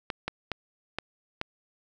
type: clicks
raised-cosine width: 0.3 ms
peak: -14 dBFS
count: 5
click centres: 0.102 / 0.28 / 0.517 / 0.986 / 1.414 s
effects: none